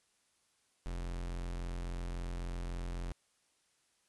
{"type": "tone", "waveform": "45% pulse", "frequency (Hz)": 43.65, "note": "F1", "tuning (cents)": 0, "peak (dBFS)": -37, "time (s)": [0.86, 3.12], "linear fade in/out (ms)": 0, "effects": ["white hiss -74 dBFS RMS until 4.08 s", "resampled to 24000 Hz"]}